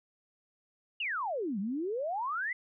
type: exponential two-way sweep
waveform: sine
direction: down then up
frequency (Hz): 2960 to 186.1 to 2074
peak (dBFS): -31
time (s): 1-2.53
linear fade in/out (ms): 5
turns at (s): 1.59
effects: none